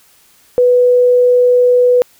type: tone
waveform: sine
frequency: 493.9 Hz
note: B4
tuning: in tune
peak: -6 dBFS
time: 0.58-2.02 s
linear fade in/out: 0 ms
effects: white hiss -49 dBFS RMS until 2.19 s